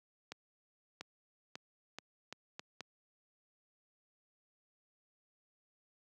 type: accelerating click train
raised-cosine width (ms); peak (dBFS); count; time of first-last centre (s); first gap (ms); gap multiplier
0.2; -26; 7; 0.32-2.807; 690; 0.79
effects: high-pass 150 Hz 12 dB/octave